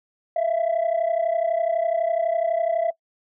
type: tone pair together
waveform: sine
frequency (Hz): 648 / 680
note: E5 / F5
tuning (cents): -30 / -46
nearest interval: minor second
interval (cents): 84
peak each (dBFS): -21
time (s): 0.36-2.91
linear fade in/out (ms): 5
effects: noise-tail reverb RT60 0.1 s tail -20 dB re dry + tanh soft clip ceiling -16 dBFS